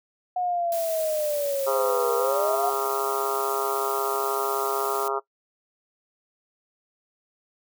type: linear two-way sweep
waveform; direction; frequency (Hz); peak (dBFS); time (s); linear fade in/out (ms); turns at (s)
sine; down then up; 730 to 469.7 to 730; -23; 0.36-2.7; 5; 2.15
type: noise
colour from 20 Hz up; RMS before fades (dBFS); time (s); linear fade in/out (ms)
blue; -35; 0.72-5.08; 2
type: harmonic tone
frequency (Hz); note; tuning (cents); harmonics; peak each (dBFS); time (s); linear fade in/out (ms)
136.1; C#3; -31; 3 / 4 / 5 / 6 / 7 / 8 / 9 / 10; -29 / -37 / -33 / -35 / -31 / -36 / -31 / -34; 1.66-5.2; 20
effects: noise-tail reverb RT60 0.1 s tail -19 dB re dry